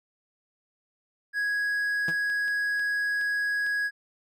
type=tone; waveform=triangle; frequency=1661.2 Hz; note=G#6; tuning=in tune; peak=-23 dBFS; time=1.33-3.91 s; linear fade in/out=50 ms
type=tone with exponential decay; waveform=sawtooth; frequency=164.8 Hz; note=E3; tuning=in tune; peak=-27 dBFS; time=2.08-2.16 s; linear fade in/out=5 ms; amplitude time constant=17 ms
type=clicks; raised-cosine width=0.2 ms; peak=-29 dBFS; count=5; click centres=2.3 / 2.481 / 2.795 / 3.213 / 3.665 s
effects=none